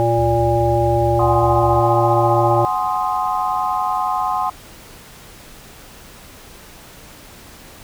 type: harmonic tone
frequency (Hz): 116.54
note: A#2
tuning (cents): 0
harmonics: 1 / 3 / 5 / 7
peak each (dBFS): -19 / -19 / -19 / -19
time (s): 0-2.65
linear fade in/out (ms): 0
type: tone bursts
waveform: sine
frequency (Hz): 71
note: C#2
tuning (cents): +42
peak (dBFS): -24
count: 8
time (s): 0.18-1.802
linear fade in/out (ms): 5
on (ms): 180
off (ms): 26
type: chord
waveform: sine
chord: Ab dominant seventh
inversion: third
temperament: equal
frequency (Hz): 740 / 830.6 / 1046.5 / 1244.5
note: Gb5 / Ab5 / C6 / Eb6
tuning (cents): 0 / 0 / 0 / 0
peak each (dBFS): -22 / -23 / -21 / -26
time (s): 1.19-4.5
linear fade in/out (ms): 5
effects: pink hiss -41 dBFS RMS until 7.83 s